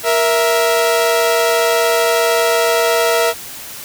sawtooth tone pair together, 468.7 / 658.8 Hz, A#4 / E5, +9 / -1 cents, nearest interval tritone, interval 590 cents, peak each -11 dBFS, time 0.03-3.34 s, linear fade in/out 50 ms, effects white hiss -31 dBFS RMS until 3.84 s

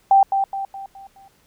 sine tone with echo, 783 Hz, G5, 2 cents flat, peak -9 dBFS, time 0.11-0.23 s, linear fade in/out 2 ms, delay 210 ms, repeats 5, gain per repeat -7 dB, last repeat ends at 1.28 s, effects pink hiss -59 dBFS RMS until 1.46 s

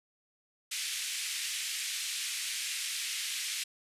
pink band-pass noise, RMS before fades -36 dBFS, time 0.71-3.64 s, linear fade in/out 10 ms, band 2200 to 11000 Hz, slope 24 dB/octave, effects resampled to 32000 Hz

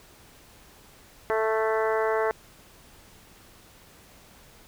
harmonic tone with a mistuned harmonic, 220 Hz, A3, in tune, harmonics 2 / 3 / 4 / 5 / 6 / 7 / 8 / 9, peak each -25 / -29 / -31 / -33 / -35 / -36 / -37 / -38 dBFS, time 1.3-2.31 s, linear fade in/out 0 ms, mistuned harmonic 6, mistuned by +15 cents, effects pink hiss -53 dBFS RMS until 4.67 s

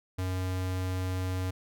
square tone, 92.5 Hz, F#2, in tune, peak -30 dBFS, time 0.18-1.51 s, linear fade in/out 10 ms, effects none

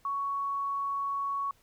sine tone, 1115 Hz, C#6, 10 cents sharp, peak -29 dBFS, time 0.05-1.51 s, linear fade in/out 2 ms, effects pink hiss -65 dBFS RMS until 1.62 s

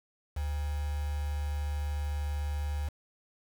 sine tone with quantisation, 73.3 Hz, D2, 3 cents flat, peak -30 dBFS, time 0.36-2.89 s, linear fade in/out 10 ms, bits 7, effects none

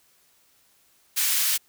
white high-pass noise, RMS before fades -23 dBFS, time 1.16-1.58 s, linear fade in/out 20 ms, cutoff 1800 Hz, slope 12 dB/octave, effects white hiss -62 dBFS RMS until 1.68 s

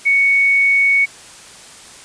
sine tone, 2225 Hz, C#7, 6 cents sharp, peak -10 dBFS, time 0.05-1.06 s, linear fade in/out 20 ms, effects white hiss -39 dBFS RMS until 2.04 s + resampled to 22050 Hz

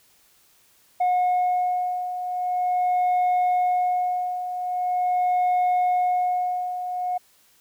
sine beating tone pair, 724 / 724.43 Hz, F#5 / F#5, -38 / -37 cents, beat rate 0.43 Hz, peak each -24 / -19 dBFS, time 1-7.18 s, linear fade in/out 10 ms, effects tanh soft clip ceiling -17 dBFS + white hiss -59 dBFS RMS until 7.6 s

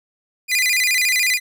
sawtooth tone with vibrato, 2217 Hz, C#7, in tune, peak -12 dBFS, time 0.48-1.4 s, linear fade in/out 50 ms, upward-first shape square, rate 14 Hz, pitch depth 160 cents each way, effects none

